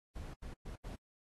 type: noise bursts at uneven times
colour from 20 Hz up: brown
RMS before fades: -45 dBFS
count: 4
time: 0.15-0.34 / 0.42-0.54 / 0.65-0.76 / 0.84-0.96 s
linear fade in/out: 10 ms
effects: AAC 32 kbps

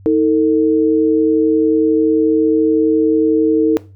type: tone pair together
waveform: sine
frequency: 316.9 / 448.2 Hz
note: D#4 / A4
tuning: +32 / +32 cents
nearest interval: tritone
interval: 600 cents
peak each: -12 dBFS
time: 0.06-3.77 s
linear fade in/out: 0 ms
effects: noise-tail reverb RT60 0.3 s tail -17 dB re dry + added 97 Hz sine -38 dBFS peak until 3.95 s

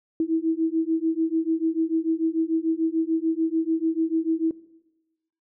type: beating tone pair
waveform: sine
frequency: 320.9 / 327.7 Hz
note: E4 / E4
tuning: -46 / -10 cents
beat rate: 6.8 Hz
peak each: -24 dBFS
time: 0.2-4.51 s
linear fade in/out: 2 ms
effects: noise-tail reverb RT60 1.0 s tail -19 dB re dry

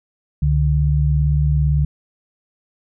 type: tone pair together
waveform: sine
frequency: 69.03 / 146.83 Hz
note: C#2 / D3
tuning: -7 / 0 cents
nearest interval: octave + minor second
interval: 1307 cents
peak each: -16 dBFS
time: 0.42-1.85 s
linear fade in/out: 5 ms
effects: none

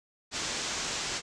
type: low-pass noise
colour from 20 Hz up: white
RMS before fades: -34 dBFS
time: 0.31-1.22 s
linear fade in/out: 50 ms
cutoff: 7500 Hz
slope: 48 dB/octave
effects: none

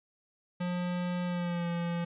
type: tone with pitch glide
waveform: square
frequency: 177.9 to 171.44 Hz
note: F3 to F3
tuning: +32 to -32 cents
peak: -31 dBFS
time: 0.6-2.05 s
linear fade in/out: 10 ms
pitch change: -64 cents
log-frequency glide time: 1.25-1.68 s
effects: resampled to 8000 Hz + 12-bit

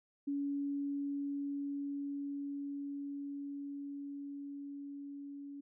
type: tone with level ramp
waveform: sine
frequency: 282.5 Hz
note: C#4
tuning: 33 cents sharp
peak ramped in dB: -33 to -44 dBFS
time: 0.27-5.61 s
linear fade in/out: 10 ms
effects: none

